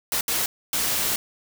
white noise bursts at uneven times, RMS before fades -24 dBFS, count 3, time 0.12-0.21 / 0.28-0.46 / 0.73-1.16 s, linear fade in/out 2 ms, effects none

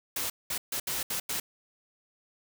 white noise bursts at uneven times, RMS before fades -32 dBFS, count 6, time 0.16-0.3 / 0.5-0.58 / 0.72-0.8 / 0.87-1.03 / 1.1-1.2 / 1.29-1.4 s, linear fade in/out 5 ms, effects none

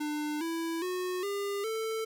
square tone with pitch steps, 299.6 / 330.5 / 364.6 / 402.2 / 443.7 Hz, D4 / E4 / F#4 / G4 / A4, +35 / +5 / -25 / +44 / +14 cents, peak -32 dBFS, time 0-2.05 s, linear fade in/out 10 ms, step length 410 ms, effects none

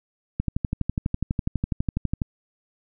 click train, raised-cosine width 5 ms, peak -11 dBFS, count 23, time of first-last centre 0.4-2.218 s, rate 12.1 Hz, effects none

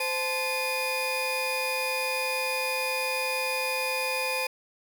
35% pulse tone cluster, 518 / 873 / 2459 Hz, C5 / A5 / D#7, -17 / -14 / -21 cents, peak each -30 / -33 / -27 dBFS, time 0-4.47 s, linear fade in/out 5 ms, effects none

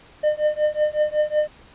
triangle tone with tremolo, 605 Hz, D#5, 49 cents flat, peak -12 dBFS, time 0.23-1.48 s, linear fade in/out 10 ms, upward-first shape triangle, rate 5.4 Hz, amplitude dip 100%, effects pink hiss -49 dBFS RMS until 1.74 s + resampled to 8000 Hz

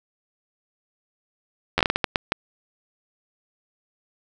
slowing click train, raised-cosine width 0.3 ms, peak -3 dBFS, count 10, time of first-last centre 1.78-2.321 s, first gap 11 ms, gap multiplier 1.4, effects none

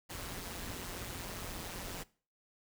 pink noise with amplitude modulation, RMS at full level -40 dBFS, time 0.09-2.04 s, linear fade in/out 20 ms, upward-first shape sine, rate 178 Hz, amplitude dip 65%, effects noise-tail reverb RT60 0.4 s tail -21 dB re dry

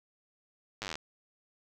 slowing click train, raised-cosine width 0.2 ms, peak -19 dBFS, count 13, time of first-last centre 0.82-0.955 s, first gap 9 ms, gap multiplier 1.04, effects none

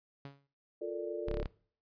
sawtooth tone with exponential decay, 139.8 Hz, C#3, 15 cents sharp, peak -38 dBFS, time 0.25-0.47 s, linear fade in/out 2 ms, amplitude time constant 47 ms
sine chord, Bb major seventh, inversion second, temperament equal, 349.2 / 440 / 466.2 / 587.3 Hz, F4 / A4 / Bb4 / D5, 0 / 0 / 0 / 0 cents, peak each -40 / -39 / -45 / -41 dBFS, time 0.81-1.43 s, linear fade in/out 10 ms
sawtooth tone, 34.65 Hz, C#1, in tune, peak -32 dBFS, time 1.27-1.47 s, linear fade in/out 10 ms
effects noise-tail reverb RT60 0.5 s tail -22 dB re dry + resampled to 11025 Hz

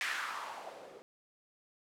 violet noise with low-pass filter sweep, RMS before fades -41 dBFS, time 0.01-1.02 s, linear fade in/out 0 ms, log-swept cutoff 2000 to 400 Hz, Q 2.9, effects none

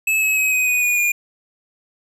square tone with pitch steps, 2600 / 2570 / 2541 / 2511 / 2483 / 2454 / 2426 Hz, E7 / E7 / D#7 / D#7 / D#7 / D#7 / D#7, -24 / -45 / +36 / +15 / -4 / -25 / -44 cents, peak -16 dBFS, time 0.07-1.12 s, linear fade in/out 5 ms, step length 150 ms, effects none

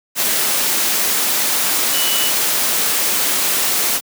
sine tone in noise, 2960 Hz, F#7, in tune, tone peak -21 dBFS, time 1.91-2.32 s, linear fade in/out 50 ms, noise white, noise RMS -17 dBFS, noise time 0.15-4.01 s, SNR -7 dB, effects high-pass 200 Hz 12 dB/octave

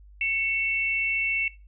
sine tone pair together, 2217 / 2682 Hz, C#7 / E7, 0 / +29 cents, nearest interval minor third, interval 329 cents, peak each -26 dBFS, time 0.21-1.48 s, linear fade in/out 2 ms, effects noise-tail reverb RT60 0.3 s tail -21 dB re dry + added 50 Hz sine -47 dBFS peak until 1.67 s

